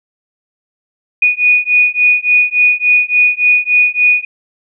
sine beating tone pair, 2466 / 2469.5 Hz, D#7 / D#7, -16 / -14 cents, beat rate 3.5 Hz, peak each -11 dBFS, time 1.22-4.25 s, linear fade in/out 5 ms, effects none

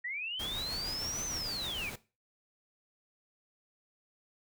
sine linear two-way sweep, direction up then down, 1864.7 to 6210 to 2224 Hz, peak -35 dBFS, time 0.04-1.9 s, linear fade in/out 10 ms, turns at 1.25 s
pink noise with tremolo, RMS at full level -41 dBFS, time 0.39-1.96 s, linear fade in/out 10 ms, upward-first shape triangle, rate 6.5 Hz, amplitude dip 35%
effects noise-tail reverb RT60 0.3 s tail -17 dB re dry

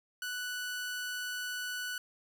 sawtooth tone, 1483 Hz, F#6, 4 cents sharp, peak -32 dBFS, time 0.22-1.98 s, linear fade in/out 2 ms, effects none

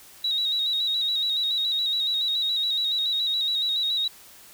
sine tone with vibrato, 3829 Hz, A#7, 46 cents sharp, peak -22 dBFS, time 0.24-4.08 s, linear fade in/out 5 ms, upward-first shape square, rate 7.1 Hz, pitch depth 39 cents each way, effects white hiss -49 dBFS RMS until 4.53 s

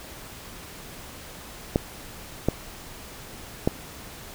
clicks, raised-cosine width 2 ms, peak -6 dBFS, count 3, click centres 1.759 / 2.486 / 3.675 s, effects pink hiss -42 dBFS RMS until 4.34 s

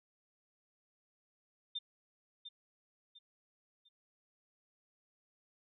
sine tone with echo, 3600 Hz, A7, 39 cents sharp, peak -36 dBFS, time 1.75-1.79 s, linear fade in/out 10 ms, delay 700 ms, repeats 3, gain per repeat -9 dB, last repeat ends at 3.89 s, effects none

